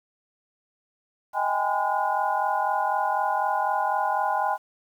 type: tone cluster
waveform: sine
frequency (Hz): 630 / 786 / 830 / 1018 / 1441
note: D#5 / G5 / G#5 / C6 / F#6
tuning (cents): +21 / +4 / -1 / -48 / -46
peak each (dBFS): -32 / -27 / -26 / -28 / -33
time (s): 1.33-4.58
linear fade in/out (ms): 50
effects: 9-bit